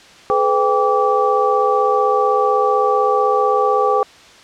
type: tone cluster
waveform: sine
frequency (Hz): 427.2 / 503 / 793 / 1156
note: G#4 / B4 / G5 / D6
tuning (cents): +49 / +32 / +20 / -28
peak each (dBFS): -18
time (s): 0.3-4.03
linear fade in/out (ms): 0
effects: white hiss -43 dBFS RMS until 4.43 s + low-pass 5000 Hz 12 dB/octave